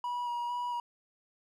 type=tone with vibrato; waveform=triangle; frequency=965 Hz; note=B5; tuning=40 cents flat; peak=-30 dBFS; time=0.04-0.8 s; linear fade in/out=2 ms; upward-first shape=square; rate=2.2 Hz; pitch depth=14 cents each way; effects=none